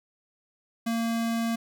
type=tone; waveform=square; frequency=229.5 Hz; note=A#3; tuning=27 cents flat; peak=-26 dBFS; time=0.86-1.56 s; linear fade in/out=10 ms; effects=none